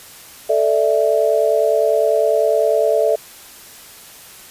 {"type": "chord", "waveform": "sine", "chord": "A suspended fourth", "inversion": "none", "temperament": "equal with one note detuned", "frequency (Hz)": [440, 589.4, 659.3], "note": ["A4", "D5", "E5"], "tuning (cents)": [0, 6, 0], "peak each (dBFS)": -17, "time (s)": [0.49, 3.16], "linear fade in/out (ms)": 10, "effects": ["white hiss -40 dBFS RMS until 4.5 s", "resampled to 32000 Hz"]}